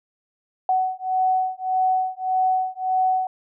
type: beating tone pair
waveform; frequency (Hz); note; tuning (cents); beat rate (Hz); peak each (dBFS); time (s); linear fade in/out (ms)
sine; 747 / 748.7; F#5 / F#5; +16 / +20; 1.7; -22; 0.69-3.27; 2
effects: none